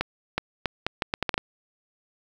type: accelerating click train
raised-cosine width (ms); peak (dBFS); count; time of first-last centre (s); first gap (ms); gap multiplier
0.3; -8; 10; 0.01-1.379; 370; 0.75
effects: 7-bit